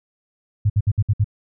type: tone bursts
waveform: sine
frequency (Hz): 103.83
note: G#2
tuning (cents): 0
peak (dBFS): -13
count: 6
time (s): 0.65-1.244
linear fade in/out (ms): 10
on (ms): 49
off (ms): 60
effects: none